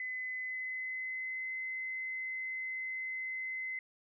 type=tone with pitch glide; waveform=sine; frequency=2025 to 2049 Hz; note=B6 to C7; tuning=+43 to -37 cents; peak=-36 dBFS; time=0-3.79 s; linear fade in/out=2 ms; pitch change=+20 cents; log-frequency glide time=0.44-1.55 s; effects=none